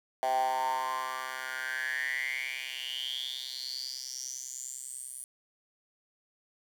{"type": "tone with high-pass filter sweep", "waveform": "10% pulse", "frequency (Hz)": 130, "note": "C3", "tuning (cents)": -11, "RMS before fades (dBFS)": -35, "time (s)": [0.23, 5.24], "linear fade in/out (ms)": 0, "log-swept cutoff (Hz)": [720, 9700], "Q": 9.1, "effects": []}